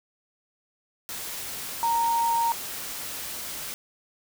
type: tone in noise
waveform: sine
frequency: 928 Hz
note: A#5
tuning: 8 cents flat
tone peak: -21 dBFS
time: 1.83-2.52 s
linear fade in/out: 0 ms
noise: white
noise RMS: -35 dBFS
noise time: 1.09-3.74 s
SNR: +11 dB
effects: none